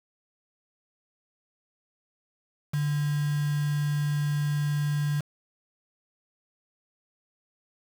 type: tone with quantisation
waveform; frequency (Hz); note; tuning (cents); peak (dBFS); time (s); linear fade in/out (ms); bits
sine; 146.83; D3; 0; -24; 2.73-5.21; 10; 6
effects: none